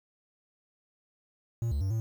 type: tone with pitch steps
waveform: triangle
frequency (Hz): 116.1 / 71.1 / 96 / 111.9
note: A#2 / C#2 / G2 / A2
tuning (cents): -7 / +45 / -36 / +30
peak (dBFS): -25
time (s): 1.62-2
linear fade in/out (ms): 0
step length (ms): 95
effects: 9-bit